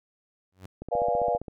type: tone with exponential growth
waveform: sawtooth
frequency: 93.3 Hz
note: F#2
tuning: 15 cents sharp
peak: -34 dBFS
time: 0.52-0.66 s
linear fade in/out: 5 ms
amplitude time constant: 30 ms
type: click train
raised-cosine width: 2 ms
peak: -24 dBFS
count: 11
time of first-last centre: 0.82-1.482 s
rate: 15.1 Hz
type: chord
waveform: sine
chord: B diminished seventh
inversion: none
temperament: equal with one note detuned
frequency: 489.6 / 587.3 / 698.5 / 830.6 Hz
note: B4 / D5 / F5 / Ab5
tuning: -15 / 0 / 0 / 0 cents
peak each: -28 / -29 / -26 / -32 dBFS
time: 0.91-1.38 s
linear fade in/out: 20 ms
effects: none